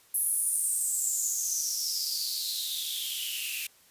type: noise with high-pass filter sweep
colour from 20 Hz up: blue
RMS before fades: -30 dBFS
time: 0.14-3.67 s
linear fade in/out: 5 ms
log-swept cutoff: 11000 to 2500 Hz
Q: 8.9
effects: white hiss -60 dBFS RMS until 3.9 s + resampled to 32000 Hz